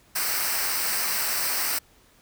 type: noise with comb filter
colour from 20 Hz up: white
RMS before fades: -26 dBFS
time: 0.15-1.79 s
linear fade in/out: 10 ms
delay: 0.29 ms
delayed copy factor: -0.65
effects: pink hiss -58 dBFS RMS until 2.21 s